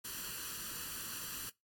white noise with comb filter, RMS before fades -43 dBFS, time 0.04-1.5 s, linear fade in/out 10 ms, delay 0.68 ms, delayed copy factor +0.75, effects noise-tail reverb RT60 0.2 s tail -23 dB re dry + AAC 64 kbps

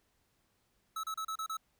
square tone bursts, 1300 Hz, E6, 24 cents flat, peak -36 dBFS, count 6, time 0.96-1.57 s, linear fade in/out 5 ms, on 75 ms, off 32 ms, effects pink hiss -75 dBFS RMS until 1.79 s

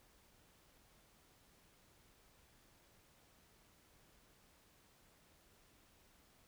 silence, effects pink hiss -69 dBFS RMS until 6.47 s

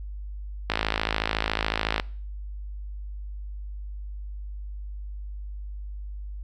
click train, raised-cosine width 0.3 ms, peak -7 dBFS, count 71, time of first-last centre 0.7-1.999 s, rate 53.9 Hz, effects noise-tail reverb RT60 0.5 s tail -24 dB re dry + added 50 Hz sine -33 dBFS peak until 6.43 s

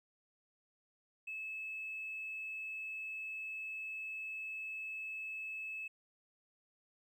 triangle tone, 2600 Hz, E7, 24 cents flat, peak -37 dBFS, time 1.27-5.88 s, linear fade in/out 10 ms, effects tanh soft clip ceiling -38 dBFS

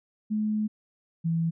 sine tone pair in turn, 213.7 / 165.11 Hz, G#3 / E3, +50 / +3 cents, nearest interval major third, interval 447 cents, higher first, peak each -24 / -23 dBFS, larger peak second, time 0.3-0.68 / 1.24-1.51 s, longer first, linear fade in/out 20 ms, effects none

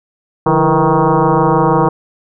sine tone with frequency modulation, 304.9 Hz, D#4, 35 cents flat, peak -8 dBFS, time 0.46-1.89 s, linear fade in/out 5 ms, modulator 159 Hz, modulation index 5.3, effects none

